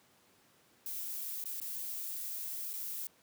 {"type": "noise with dropouts", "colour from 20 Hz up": "violet", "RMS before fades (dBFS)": -40, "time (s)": [0.86, 3.07], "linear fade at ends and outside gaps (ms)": 1, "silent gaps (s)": [[1.44, 1.456], [1.601, 1.615], [2.732, 2.737]], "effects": ["pink hiss -66 dBFS RMS until 3.22 s", "high-pass 150 Hz 12 dB/octave"]}